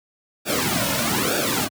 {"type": "noise with flanger", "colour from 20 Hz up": "pink", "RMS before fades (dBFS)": -22, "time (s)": [0.45, 1.69], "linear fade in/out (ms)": 50, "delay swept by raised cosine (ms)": [0.97, 2.57], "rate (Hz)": 1.1, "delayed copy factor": -0.95, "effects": ["high-pass 100 Hz 12 dB/octave"]}